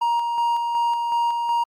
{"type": "tone with tremolo", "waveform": "triangle", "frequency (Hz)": 941, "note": "A#5", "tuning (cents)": 16, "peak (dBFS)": -16, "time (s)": [0.01, 1.64], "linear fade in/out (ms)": 10, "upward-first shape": "square", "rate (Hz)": 2.7, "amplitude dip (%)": 35, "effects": ["Opus 48 kbps"]}